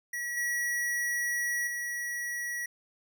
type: tone with level steps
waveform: square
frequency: 1926 Hz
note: B6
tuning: 44 cents flat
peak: -33 / -29 / -33 dBFS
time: 0.13-2.66 s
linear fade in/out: 5 ms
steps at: 0.37 / 1.67 s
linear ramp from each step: 2 ms
effects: none